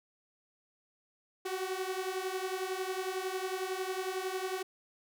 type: beating tone pair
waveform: sawtooth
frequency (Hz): 370 / 381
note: F#4 / G4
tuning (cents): 0 / -49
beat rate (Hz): 11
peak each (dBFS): -33 / -33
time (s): 1.45-4.63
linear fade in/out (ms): 10
effects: none